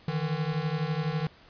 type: beating tone pair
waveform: square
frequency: 150 / 162 Hz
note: D3 / E3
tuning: +37 / -30 cents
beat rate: 12 Hz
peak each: -31 dBFS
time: 0.08-1.27 s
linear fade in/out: 2 ms
effects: pink hiss -55 dBFS RMS until 1.49 s + resampled to 11025 Hz